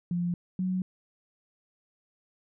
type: tone pair in turn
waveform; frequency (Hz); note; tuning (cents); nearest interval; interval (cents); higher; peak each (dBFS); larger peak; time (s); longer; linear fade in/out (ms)
sine; 174.61 / 184.99; F3 / F#3; 0 / 0; minor second; 100; second; -26; neither; 0.11-0.34 / 0.59-0.82; neither; 2
effects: none